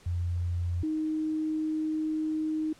sine tone pair in turn, 87.31 / 311.9 Hz, F2 / D#4, 0 / +4 cents, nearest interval octave + minor seventh, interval 2204 cents, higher second, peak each -27 dBFS, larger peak neither, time 0.06-0.83 / 0.83-2.73 s, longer second, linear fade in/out 5 ms, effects pink hiss -57 dBFS RMS until 2.79 s + low-pass 9000 Hz 12 dB/octave

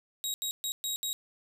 20% pulse tone bursts at uneven times, 3808 Hz, A#7, 36 cents sharp, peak -25 dBFS, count 5, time 0.24-0.34 / 0.42-0.51 / 0.64-0.72 / 0.84-0.96 / 1.03-1.13 s, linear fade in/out 0 ms, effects none

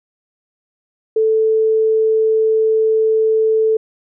sine tone, 440 Hz, A4, in tune, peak -11 dBFS, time 1.16-3.77 s, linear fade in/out 5 ms, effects none

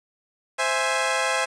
15% pulse chord, C augmented, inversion none, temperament equal, 523.3 / 659.3 / 830.6 Hz, C5 / E5 / G#5, 0 / 0 / 0 cents, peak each -19 / -20 / -20 dBFS, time 0.58-1.46 s, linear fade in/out 20 ms, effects resampled to 22050 Hz + 8-bit

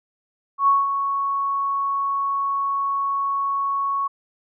sine tone with ADSR envelope, 1108.7 Hz, C#6, in tune, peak -12 dBFS, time 0.58-4.08 s, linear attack 94 ms, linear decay 190 ms, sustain -8 dB, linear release 13 ms, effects none

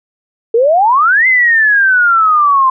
sine exponential two-way sweep, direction up then down, 440 to 2087 to 1034 Hz, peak -6 dBFS, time 0.54-2.7 s, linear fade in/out 5 ms, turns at 1.27 s, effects none

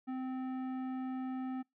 triangle tone with tanh clipping, 259 Hz, C4, 17 cents flat, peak -38 dBFS, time 0.07-1.63 s, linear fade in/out 20 ms, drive 17 dB, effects noise-tail reverb RT60 0.2 s tail -26 dB re dry

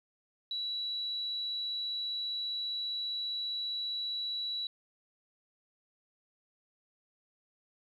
sine tone, 3925 Hz, B7, 11 cents flat, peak -33 dBFS, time 0.51-4.67 s, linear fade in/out 2 ms, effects 11-bit

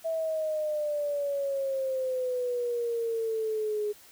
sine exponential sweep, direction down, 656 to 415.3 Hz, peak -27 dBFS, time 0.04-3.93 s, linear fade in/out 20 ms, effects white hiss -54 dBFS RMS until 4.11 s

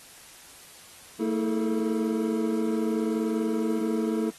triangle tone cluster, 224.9 / 323.9 / 428.4 / 449.1 Hz, A3 / E4 / A4 / A4, +38 / -30 / -46 / +35 cents, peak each -25 / -27 / -30 / -32 dBFS, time 1.19-4.31 s, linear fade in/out 20 ms, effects white hiss -49 dBFS RMS until 4.38 s + AAC 32 kbps

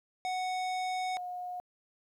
square / sine tone pair in turn, 740 / 721 Hz, F#5 / F#5, 0 / -45 cents, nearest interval unison, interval 45 cents, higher first, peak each -32 / -36 dBFS, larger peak first, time 0.25-1.17 / 1.17-1.6 s, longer first, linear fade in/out 0 ms, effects low-pass 7000 Hz 12 dB/octave + 11-bit

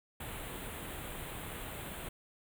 pink band-stop noise, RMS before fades -43 dBFS, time 0.2-2.09 s, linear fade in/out 5 ms, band 3700 to 7900 Hz, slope 48 dB/octave, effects none

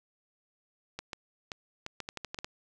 clicks, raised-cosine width 0.2 ms, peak -20 dBFS, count 11, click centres 0.99 / 1.132 / 1.518 / 1.864 / 2.003 / 2.089 / 2.173 / 2.247 / 2.345 / 2.388 / 2.445 s, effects none

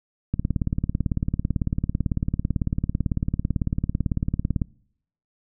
click train, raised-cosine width 5 ms, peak -10 dBFS, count 78, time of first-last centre 0.34-4.618 s, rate 18 Hz, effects noise-tail reverb RT60 0.7 s tail -25 dB re dry

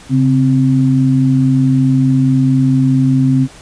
sine tone pair together, 136.6 / 261.3 Hz, C#3 / C4, -25 / -2 cents, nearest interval major seventh, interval 1123 cents, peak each -11 dBFS, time 0.09-3.48 s, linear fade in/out 50 ms, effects pink hiss -38 dBFS RMS until 3.61 s + resampled to 22050 Hz

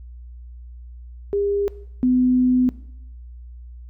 sine tone pair in turn, 403.5 / 252.2 Hz, G#4 / B3, -50 / +36 cents, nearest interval minor sixth, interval 814 cents, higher first, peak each -18 / -14 dBFS, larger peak second, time 1.33-1.68 / 2.03-2.69 s, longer second, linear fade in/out 0 ms, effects noise-tail reverb RT60 0.8 s tail -19 dB re dry + added 60 Hz sine -36 dBFS peak until 3.89 s

